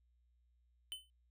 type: tone with exponential decay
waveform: square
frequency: 3040 Hz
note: F#7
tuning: 46 cents sharp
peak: -39 dBFS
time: 0.92-1.1 s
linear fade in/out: 0 ms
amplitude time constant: 37 ms
effects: added 60 Hz sine -70 dBFS peak until 1.3 s